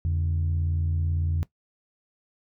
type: tone pair together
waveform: sine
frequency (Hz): 84.89 / 143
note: F2 / D3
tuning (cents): -49 / -46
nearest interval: major sixth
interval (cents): 903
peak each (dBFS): -22 / -30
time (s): 0.05-1.43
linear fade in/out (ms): 0
effects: noise-tail reverb RT60 0.1 s tail -19 dB re dry + tanh soft clip ceiling -18 dBFS